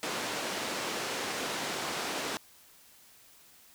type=band-pass noise; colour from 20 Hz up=pink; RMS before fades=-35 dBFS; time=0.03-2.37 s; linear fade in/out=0 ms; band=300 to 7300 Hz; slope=12 dB/octave; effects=white hiss -58 dBFS RMS until 3.74 s